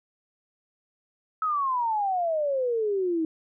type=exponential sweep; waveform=sine; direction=down; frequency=1300 to 313.4 Hz; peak=-23 dBFS; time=1.42-3.25 s; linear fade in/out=2 ms; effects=none